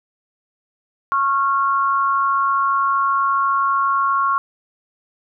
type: tone pair together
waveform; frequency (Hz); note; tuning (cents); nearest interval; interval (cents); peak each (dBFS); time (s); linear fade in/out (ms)
sine; 1096.9 / 1382; C#6 / F6; -19 / -19; major third; 400; -16 / -21; 1.12-4.38; 0
effects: none